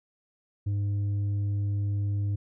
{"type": "tone with tanh clipping", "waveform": "sine", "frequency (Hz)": 101.2, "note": "G#2", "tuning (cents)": -44, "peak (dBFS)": -26, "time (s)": [0.66, 2.36], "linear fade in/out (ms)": 10, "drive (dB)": 4, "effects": []}